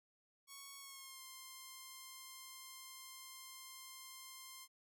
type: tone with pitch glide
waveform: 5% pulse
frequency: 1108.7 to 1051.9 Hz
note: C#6 to C6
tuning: 0 to +9 cents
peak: -40 dBFS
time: 0.47-4.68 s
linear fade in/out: 50 ms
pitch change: -91 cents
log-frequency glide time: 0.79-1.22 s
effects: none